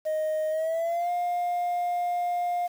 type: tone with pitch glide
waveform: sine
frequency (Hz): 622.3 to 706.6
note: D#5 to F5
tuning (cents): 0 to +20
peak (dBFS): -22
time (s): 0.05-2.68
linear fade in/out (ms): 20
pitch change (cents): +220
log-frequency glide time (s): 0.5-1.1
effects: tanh soft clip ceiling -24 dBFS + 8-bit